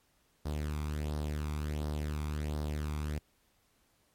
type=tone with flanger; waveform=sawtooth; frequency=75 Hz; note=D2; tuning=37 cents sharp; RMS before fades=-35 dBFS; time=0.45-3.19 s; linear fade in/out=10 ms; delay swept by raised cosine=0.2 to 0.87 ms; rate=1.4 Hz; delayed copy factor=+0.6; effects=pink hiss -71 dBFS RMS until 4.14 s + MP3 64 kbps